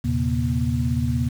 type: tone cluster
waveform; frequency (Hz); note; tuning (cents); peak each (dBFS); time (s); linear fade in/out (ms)
sine; 80.9 / 117.5 / 134.5 / 238.8; E2 / A#2 / C3 / A#3; -32 / +14 / +48 / +42; -25; 0.04-1.29; 10
effects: 7-bit